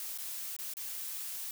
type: noise with dropouts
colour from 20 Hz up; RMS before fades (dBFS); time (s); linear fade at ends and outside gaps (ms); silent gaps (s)
blue; -40; 0-1.51; 1; 0.177-0.185 / 0.565-0.588 / 0.737-0.769
effects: none